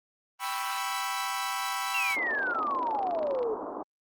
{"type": "chord", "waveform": "sawtooth", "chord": "C# half-diminished seventh", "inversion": "second", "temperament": "equal", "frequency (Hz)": [784, 987.8, 1108.7, 1318.5], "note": ["G5", "B5", "C#6", "E6"], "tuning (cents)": [0, 0, 0, 0], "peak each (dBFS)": [-32, -30, -34, -32], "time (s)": [0.39, 2.17], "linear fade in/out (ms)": 50}
{"type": "exponential sweep", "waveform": "sine", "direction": "down", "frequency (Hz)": [2794, 418.5], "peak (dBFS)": -27, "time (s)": [1.94, 3.55], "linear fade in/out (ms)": 10}
{"type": "click train", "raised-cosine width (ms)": 0.3, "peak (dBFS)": -29, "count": 34, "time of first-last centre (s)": [2.11, 3.43], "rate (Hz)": 25}
{"type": "band-pass noise", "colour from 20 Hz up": "white", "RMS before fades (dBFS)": -37, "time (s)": [2.16, 3.83], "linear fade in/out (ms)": 5, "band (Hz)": [240, 1100], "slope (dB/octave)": 48}
{"effects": ["Opus 24 kbps"]}